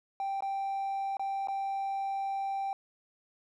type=tone with dropouts; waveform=triangle; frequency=784 Hz; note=G5; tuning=in tune; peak=-28 dBFS; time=0.2-2.73 s; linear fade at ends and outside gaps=1 ms; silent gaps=0.406-0.423 / 1.169-1.195 / 1.473-1.484 s; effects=tanh soft clip ceiling -25 dBFS